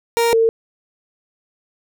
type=tone pair in turn; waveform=30% pulse / sine; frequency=466.2 / 453.2 Hz; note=A#4 / A#4; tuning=0 / -49 cents; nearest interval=unison; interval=49 cents; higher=first; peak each=-11 dBFS; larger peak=neither; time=0.17-0.33 / 0.33-0.49 s; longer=neither; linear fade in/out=0 ms; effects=none